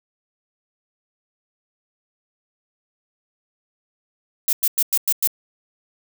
violet noise bursts, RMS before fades -18 dBFS, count 6, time 4.48-5.274 s, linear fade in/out 2 ms, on 49 ms, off 100 ms, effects none

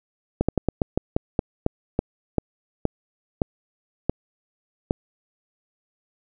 slowing click train, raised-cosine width 2 ms, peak -6 dBFS, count 15, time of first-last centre 0.41-4.909 s, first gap 76 ms, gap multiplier 1.2, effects none

